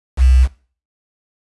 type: tone with quantisation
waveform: sine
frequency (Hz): 64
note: C2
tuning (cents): -38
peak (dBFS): -7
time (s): 0.17-0.48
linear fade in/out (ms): 50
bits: 5
effects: noise-tail reverb RT60 0.4 s tail -19 dB re dry + resampled to 24000 Hz